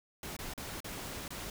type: noise with dropouts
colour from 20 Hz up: pink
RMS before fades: -42 dBFS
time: 0.23-1.5 s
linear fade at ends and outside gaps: 2 ms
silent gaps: 0.366-0.389 / 0.537-0.577 / 0.804-0.844 / 1.28-1.305 s
effects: none